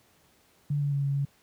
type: tone with pitch steps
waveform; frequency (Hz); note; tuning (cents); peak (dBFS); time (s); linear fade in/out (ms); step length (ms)
sine; 145.1 / 143 / 140.5 / 139.5 / 140.3; D3 / D3 / C#3 / C#3 / C#3; -21 / -46 / +24 / +11 / +21; -24; 0.7-1.25; 5; 110
effects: pink hiss -63 dBFS RMS until 1.42 s + high-pass 80 Hz 12 dB/octave